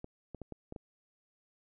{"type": "clicks", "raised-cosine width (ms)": 2, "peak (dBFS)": -29, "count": 6, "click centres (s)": [0.044, 0.347, 0.417, 0.523, 0.724, 0.762], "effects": []}